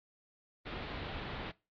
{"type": "low-pass noise", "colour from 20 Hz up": "pink", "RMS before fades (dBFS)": -42, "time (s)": [0.65, 1.52], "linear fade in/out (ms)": 20, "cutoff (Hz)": 4000, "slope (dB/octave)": 48, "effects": ["noise-tail reverb RT60 0.3 s tail -22 dB re dry", "AAC 48 kbps"]}